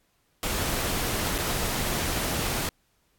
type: noise with dropouts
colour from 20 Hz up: pink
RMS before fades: -28 dBFS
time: 0.43-2.69 s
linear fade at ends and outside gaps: 1 ms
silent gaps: 1.381-1.385 s
effects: pink hiss -69 dBFS RMS until 3.18 s + AAC 64 kbps